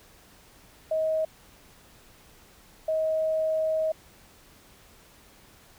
sine tone bursts at uneven times, 633 Hz, D#5, 30 cents sharp, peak -23 dBFS, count 2, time 0.91-1.25 / 2.88-3.92 s, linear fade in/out 5 ms, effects pink hiss -55 dBFS RMS until 5.78 s

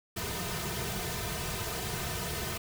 pink noise with comb filter, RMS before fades -35 dBFS, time 0.16-2.58 s, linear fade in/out 10 ms, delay 3.6 ms, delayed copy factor -0.95, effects none

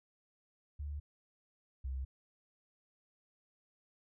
sine tone pair in turn, 72.9 / 65.74 Hz, D2 / C2, -12 / +9 cents, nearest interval major second, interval 179 cents, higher first, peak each -38 / -36 dBFS, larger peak second, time 0.79-1 / 1.84-2.05 s, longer neither, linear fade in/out 10 ms, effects none

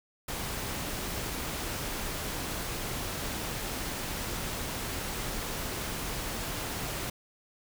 pink noise, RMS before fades -35 dBFS, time 0.28-7.1 s, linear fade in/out 5 ms, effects none

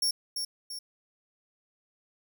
sawtooth tone with echo, 5490 Hz, F8, 31 cents flat, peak -22 dBFS, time 0.02-0.11 s, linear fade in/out 5 ms, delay 340 ms, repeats 2, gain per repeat -6 dB, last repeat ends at 0.79 s, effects none

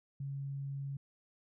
sine tone, 138.59 Hz, C#3, in tune, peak -37 dBFS, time 0.2-0.97 s, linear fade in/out 5 ms, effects none

